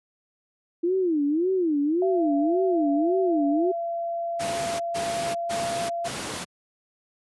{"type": "tone with vibrato", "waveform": "sine", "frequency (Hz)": 329.6, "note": "E4", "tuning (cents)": 0, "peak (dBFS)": -20, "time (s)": [0.83, 3.72], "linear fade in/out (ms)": 10, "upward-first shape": "sine", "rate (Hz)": 1.8, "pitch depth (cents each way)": 250}
{"type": "tone with pitch glide", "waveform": "sine", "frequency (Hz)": [679, 683.7], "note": ["F5", "F5"], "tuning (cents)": [-49, -37], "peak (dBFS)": -26, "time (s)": [2.02, 6.08], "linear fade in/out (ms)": 2, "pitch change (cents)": 12, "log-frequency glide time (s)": [3.64, 5.67]}
{"type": "noise bursts", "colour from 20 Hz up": "pink", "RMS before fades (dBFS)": -31, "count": 4, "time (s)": [4.39, 6.45], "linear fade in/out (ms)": 20, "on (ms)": 410, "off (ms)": 140}
{"effects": ["high-pass 150 Hz 12 dB/octave", "resampled to 24000 Hz"]}